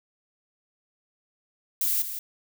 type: noise with echo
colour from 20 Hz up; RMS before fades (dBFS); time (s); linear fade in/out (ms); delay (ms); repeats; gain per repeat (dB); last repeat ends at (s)
violet; -25; 1.81-2.02; 2; 170; 1; -9; 2.19
effects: none